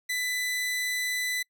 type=tone; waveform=sawtooth; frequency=1996 Hz; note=B6; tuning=18 cents sharp; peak=-24 dBFS; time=0.09-1.43 s; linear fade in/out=10 ms; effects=noise-tail reverb RT60 0.1 s tail -26 dB re dry